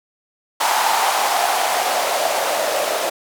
blue noise with band-pass filter sweep, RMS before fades -19 dBFS, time 0.6-3.1 s, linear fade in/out 10 ms, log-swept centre 870 to 570 Hz, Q 3.9, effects none

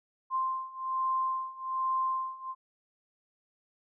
sine beating tone pair, 1046.5 / 1047.7 Hz, C6 / C6, 0 / +2 cents, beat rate 1.2 Hz, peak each -33 / -31 dBFS, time 0.3-2.55 s, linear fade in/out 50 ms, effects none

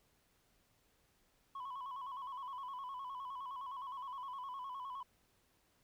sine tone with vibrato, 1046.5 Hz, C6, in tune, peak -40 dBFS, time 1.55-5.03 s, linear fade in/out 5 ms, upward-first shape square, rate 9.7 Hz, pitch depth 80 cents each way, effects tanh soft clip ceiling -41 dBFS + pink hiss -74 dBFS RMS until 5.83 s

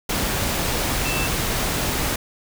sine tone in noise, 2665 Hz, E7, 18 cents sharp, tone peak -27 dBFS, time 1.05-1.27 s, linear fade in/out 5 ms, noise pink, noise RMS -23 dBFS, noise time 0.09-2.16 s, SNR -7 dB, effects none

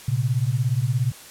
sine beating tone pair, 116.1 / 133.1 Hz, A#2 / C3, -7 / +30 cents, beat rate 17 Hz, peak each -22 dBFS, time 0.08-1.12 s, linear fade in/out 5 ms, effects white hiss -43 dBFS RMS until 1.3 s + low-pass 12000 Hz 12 dB/octave

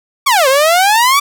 sawtooth exponential two-way sweep, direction down then up, 1174.7 to 515 to 1174.7 Hz, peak -4 dBFS, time 0.26-1.2 s, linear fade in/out 10 ms, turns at 0.48 s, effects none

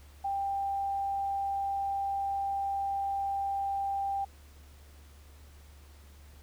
sine tone, 791 Hz, G5, 15 cents sharp, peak -29 dBFS, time 0.24-4.25 s, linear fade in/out 10 ms, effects added 72 Hz sine -51 dBFS peak until 6.42 s + pink hiss -60 dBFS RMS until 6.42 s

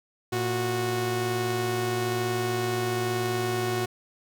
sawtooth tone pair together, 115.2 / 366.7 Hz, A#2 / F#4, -20 / -15 cents, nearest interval octave + minor sixth, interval 2005 cents, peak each -26 / -23 dBFS, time 0.32-3.86 s, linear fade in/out 10 ms, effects none

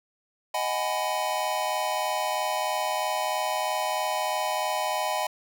square chord, G# minor seventh, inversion second, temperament just, 623 / 747.5 / 830.6 / 996.7 Hz, D#5 / F#5 / G#5 / B5, +2 / +17 / 0 / +16 cents, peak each -32 dBFS, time 0.54-5.27 s, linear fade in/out 5 ms, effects none

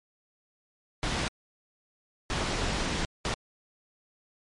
pink noise bursts at uneven times, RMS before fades -29 dBFS, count 3, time 1.03-1.28 / 2.3-3.05 / 3.25-3.34 s, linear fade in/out 0 ms, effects low-pass 6000 Hz 12 dB/octave + MP3 48 kbps

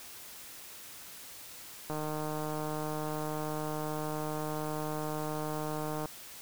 click train, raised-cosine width 1 ms, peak -23 dBFS, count 637, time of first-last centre 1.9-6.057 s, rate 153 Hz, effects white hiss -48 dBFS RMS until 6.41 s

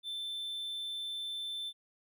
triangle tone, 3540 Hz, A7, 10 cents sharp, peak -35 dBFS, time 0.03-1.73 s, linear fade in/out 50 ms, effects none

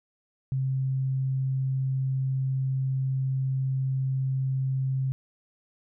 sine tone, 132.7 Hz, C3, 25 cents sharp, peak -24 dBFS, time 0.52-5.12 s, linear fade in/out 0 ms, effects none

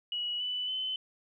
sine tone with pitch steps, 2925 / 2983 / 3042 Hz, F#7 / F#7 / F#7, -21 / +13 / +47 cents, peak -31 dBFS, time 0.12-0.96 s, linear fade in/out 2 ms, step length 280 ms, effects 12-bit

